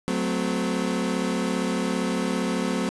30% pulse chord, F# diminished, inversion none, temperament equal with one note detuned, 185 / 220 / 257.7 Hz, F#3 / A3 / C4, 0 / 0 / -26 cents, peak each -25 / -26 / -25 dBFS, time 0.08-2.89 s, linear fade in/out 0 ms, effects resampled to 24000 Hz + 8-bit

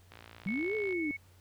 click train, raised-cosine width 0.3 ms, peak -33 dBFS, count 47, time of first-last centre 0.12-0.926 s, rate 57.1 Hz
sine linear two-way sweep, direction up then down, 177 to 440 to 285.4 Hz, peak -31 dBFS, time 0.46-1.11 s, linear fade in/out 0 ms, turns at 0.75 s
sine tone, 2208 Hz, C#7, 7 cents flat, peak -36 dBFS, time 0.47-1.17 s, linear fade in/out 10 ms
effects added 91 Hz sine -58 dBFS peak until 1.4 s + pink hiss -65 dBFS RMS until 1.4 s

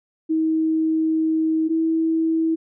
sine tone pair in turn, 318.5 / 323.9 Hz, D#4 / E4, +41 / -30 cents, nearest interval unison, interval 29 cents, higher second, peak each -17 / -17 dBFS, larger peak neither, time 0.29-1.69 / 1.69-2.56 s, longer first, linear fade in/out 20 ms, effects none

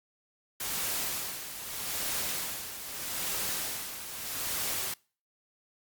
white noise with tremolo, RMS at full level -32 dBFS, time 0.6-4.94 s, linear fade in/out 5 ms, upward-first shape sine, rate 0.8 Hz, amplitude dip 65%, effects noise-tail reverb RT60 0.4 s tail -25 dB re dry + Opus 48 kbps

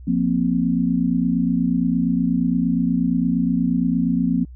sine chord, F suspended fourth, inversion none, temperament equal, 174.61 / 233.1 / 261.6 Hz, F3 / Bb3 / C4, 0 / 0 / 0 cents, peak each -21 dBFS, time 0.07-4.45 s, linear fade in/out 10 ms, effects added 62 Hz sine -36 dBFS peak until 4.55 s

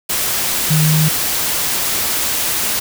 sine tone in noise, 155.56 Hz, D#3, in tune, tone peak -11 dBFS, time 0.7-1.09 s, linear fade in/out 10 ms, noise white, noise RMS -18 dBFS, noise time 0.09-2.8 s, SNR +4 dB, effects none

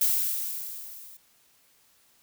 violet noise with level ramp, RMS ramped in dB -22 to -48 dBFS, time 0.01-1.17 s, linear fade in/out 5 ms, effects white hiss -63 dBFS RMS until 2.22 s

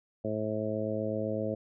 harmonic tone, 107.8 Hz, A2, 35 cents flat, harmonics 1 / 2 / 3 / 4 / 5 / 6, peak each -38 / -36 / -38 / -38 / -34 / -38 dBFS, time 0.24-1.55 s, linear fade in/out 10 ms, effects none

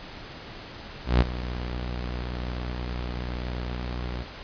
sawtooth tone with ADSR envelope, 61 Hz, B1, 21 cents flat, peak -11 dBFS, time 1.05-4.25 s, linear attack 160 ms, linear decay 21 ms, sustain -15 dB, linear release 37 ms, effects pink hiss -41 dBFS RMS until 4.43 s + resampled to 11025 Hz

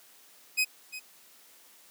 sawtooth tone with echo, 2517 Hz, D#7, 19 cents sharp, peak -20 dBFS, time 0.57-0.65 s, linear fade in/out 20 ms, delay 350 ms, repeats 1, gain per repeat -14 dB, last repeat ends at 1 s, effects white hiss -57 dBFS RMS until 1.9 s + high-pass 200 Hz 12 dB/octave

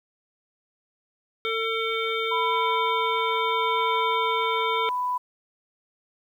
harmonic tone, 449.2 Hz, A4, 36 cents sharp, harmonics 1 / 3 / 5 / 7 / 8, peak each -28 / -30 / -30 / -36 / -33 dBFS, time 1.45-4.89 s, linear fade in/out 0 ms
sine tone with tremolo, 994 Hz, B5, 11 cents sharp, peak -23 dBFS, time 2.31-5.18 s, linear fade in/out 10 ms, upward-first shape sine, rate 0.77 Hz, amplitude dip 25%
effects 9-bit

